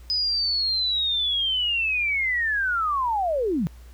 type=linear sweep; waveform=sine; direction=down; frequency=5030 to 145.5 Hz; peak=-21 dBFS; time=0.1-3.67 s; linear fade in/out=0 ms; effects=added 60 Hz sine -42 dBFS peak until 3.93 s + pink hiss -56 dBFS RMS until 3.93 s